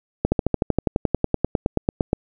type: slowing click train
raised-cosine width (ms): 2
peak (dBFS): -4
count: 21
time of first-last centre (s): 0.25-2.131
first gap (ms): 70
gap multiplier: 1.03
effects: none